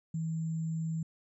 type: tone with sample-and-hold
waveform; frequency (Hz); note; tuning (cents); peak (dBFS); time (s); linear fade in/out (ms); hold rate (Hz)
sine; 161.5; E3; -35; -31; 0.14-1.03; 5; 7350
effects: resampled to 24000 Hz